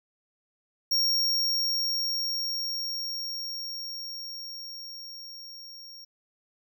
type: tone with level ramp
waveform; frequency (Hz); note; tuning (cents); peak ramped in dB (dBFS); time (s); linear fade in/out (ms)
square; 5560; F8; -9; -22 to -44; 0.91-6.05; 10
effects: none